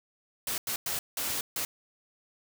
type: noise bursts at uneven times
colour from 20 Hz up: white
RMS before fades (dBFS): -32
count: 5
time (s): 0.47-0.58 / 0.67-0.76 / 0.86-0.99 / 1.17-1.41 / 1.56-1.65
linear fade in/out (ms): 2
effects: none